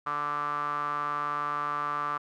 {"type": "tone with band-pass filter", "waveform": "sawtooth", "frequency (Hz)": 146.8, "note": "D3", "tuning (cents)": 0, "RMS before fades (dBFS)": -31, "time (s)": [0.06, 2.18], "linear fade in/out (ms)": 10, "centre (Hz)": 1200, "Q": 8.7, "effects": []}